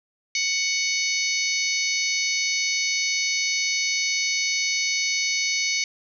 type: harmonic tone with a mistuned harmonic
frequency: 742 Hz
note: F#5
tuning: 5 cents sharp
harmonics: 3 / 4 / 5 / 6 / 7 / 8 / 9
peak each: -25 / -35 / -33 / -28 / -32 / -29 / -35 dBFS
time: 0.35-5.84 s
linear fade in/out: 2 ms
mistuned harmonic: 9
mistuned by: -64 cents
effects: none